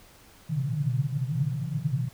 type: band-pass noise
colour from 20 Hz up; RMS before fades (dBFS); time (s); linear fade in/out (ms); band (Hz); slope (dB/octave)
white; -28; 0.49-2.09; 10; 120 to 160; 96
effects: pink hiss -54 dBFS RMS until 2.13 s